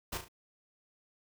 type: noise with echo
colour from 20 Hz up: pink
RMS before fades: -37 dBFS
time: 0.12-0.18 s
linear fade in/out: 10 ms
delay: 35 ms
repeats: 3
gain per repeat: -7 dB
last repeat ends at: 0.285 s
effects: none